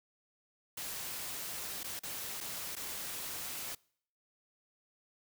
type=noise with dropouts; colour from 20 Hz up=white; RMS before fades=-41 dBFS; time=0.77-3.75 s; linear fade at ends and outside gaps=5 ms; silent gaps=1.833-1.841 / 1.993-2.033 / 2.405-2.409 / 2.754-2.765 s; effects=noise-tail reverb RT60 0.6 s tail -25 dB re dry